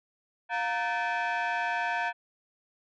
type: tone with frequency modulation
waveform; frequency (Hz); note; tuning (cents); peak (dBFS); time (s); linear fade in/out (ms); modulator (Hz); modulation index
sine; 110.5; A2; +8; -25; 0.49-2.13; 50; 818; 2.4
effects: tanh soft clip ceiling -25 dBFS